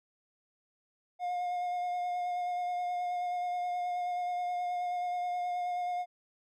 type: tone with vibrato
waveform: triangle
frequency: 714 Hz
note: F5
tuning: 38 cents sharp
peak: -29 dBFS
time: 1.19-6.06 s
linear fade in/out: 50 ms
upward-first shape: sine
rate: 9.4 Hz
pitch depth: 16 cents each way
effects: none